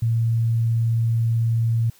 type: tone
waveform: sine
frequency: 114.8 Hz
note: A#2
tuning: 26 cents flat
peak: -17 dBFS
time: 0.02-1.9 s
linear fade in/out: 5 ms
effects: white hiss -54 dBFS RMS until 1.99 s

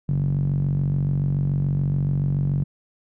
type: tone with band-pass filter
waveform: sawtooth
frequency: 47 Hz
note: F#1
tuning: 28 cents sharp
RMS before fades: -22 dBFS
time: 0.08-2.64 s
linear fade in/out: 10 ms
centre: 150 Hz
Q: 6.6
effects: none

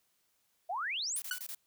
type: exponential sweep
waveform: sine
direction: up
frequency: 650 to 11000 Hz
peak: -33 dBFS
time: 0.69-1.2 s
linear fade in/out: 10 ms
type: noise bursts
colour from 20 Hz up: blue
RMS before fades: -42 dBFS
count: 5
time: 1.16-1.548 s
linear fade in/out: 2 ms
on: 60 ms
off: 22 ms
type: tone with exponential decay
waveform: sawtooth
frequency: 1480 Hz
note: F#6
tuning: in tune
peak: -26 dBFS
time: 1.31-1.43 s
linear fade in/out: 2 ms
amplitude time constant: 24 ms
effects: white hiss -75 dBFS RMS until 1.66 s

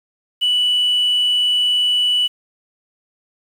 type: tone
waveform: sine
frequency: 2961 Hz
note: F#7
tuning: 1 cent sharp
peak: -12 dBFS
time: 0.41-2.28 s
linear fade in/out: 20 ms
effects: tanh soft clip ceiling -11 dBFS + 7-bit

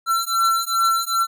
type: beating tone pair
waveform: square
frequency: 1350 / 1352.5 Hz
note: E6 / E6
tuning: +41 / +44 cents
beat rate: 2.5 Hz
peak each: -21 dBFS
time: 0.06-1.27 s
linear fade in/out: 50 ms
effects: none

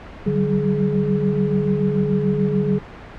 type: tone cluster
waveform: sine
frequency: 148 / 188 / 194.9 / 419.4 Hz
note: D3 / F#3 / G3 / G#4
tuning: +14 / +28 / -10 / +17 cents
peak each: -22 dBFS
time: 0.26-2.79 s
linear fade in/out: 10 ms
effects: pink hiss -37 dBFS RMS until 3.18 s + low-pass 2000 Hz 12 dB/octave

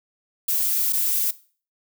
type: noise with dropouts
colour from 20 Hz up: violet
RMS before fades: -22 dBFS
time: 0.48-1.31 s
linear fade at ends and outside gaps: 5 ms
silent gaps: 0.926-0.931 s
effects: noise-tail reverb RT60 0.4 s tail -18 dB re dry

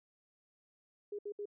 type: tone bursts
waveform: sine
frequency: 411.1 Hz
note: G#4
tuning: 18 cents flat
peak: -38 dBFS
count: 3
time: 1.12-1.456 s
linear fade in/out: 5 ms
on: 68 ms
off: 66 ms
effects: none

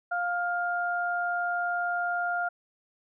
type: tone pair together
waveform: sine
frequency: 704 / 1406.7 Hz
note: F5 / F6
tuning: +14 / +12 cents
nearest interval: octave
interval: 1198 cents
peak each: -29 / -29 dBFS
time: 0.11-2.49 s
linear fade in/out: 10 ms
effects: none

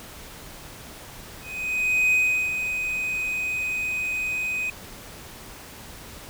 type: tone with ADSR envelope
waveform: triangle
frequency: 2506 Hz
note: D#7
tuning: 12 cents sharp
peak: -15 dBFS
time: 1.41-4.7 s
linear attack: 710 ms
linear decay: 390 ms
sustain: -8 dB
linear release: 3 ms
effects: pink hiss -42 dBFS RMS until 6.29 s

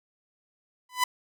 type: tone with exponential growth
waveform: sawtooth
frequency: 1000 Hz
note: B5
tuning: 21 cents sharp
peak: -15 dBFS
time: 0.89-1.04 s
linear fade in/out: 5 ms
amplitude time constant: 31 ms
effects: none

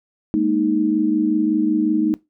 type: chord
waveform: sine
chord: Ab suspended second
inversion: none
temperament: equal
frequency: 207.7 / 233.1 / 311.1 Hz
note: Ab3 / Bb3 / Eb4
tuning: 0 / 0 / 0 cents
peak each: -23 / -22 / -17 dBFS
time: 0.34-2.14 s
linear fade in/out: 0 ms
effects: noise-tail reverb RT60 0.2 s tail -20 dB re dry

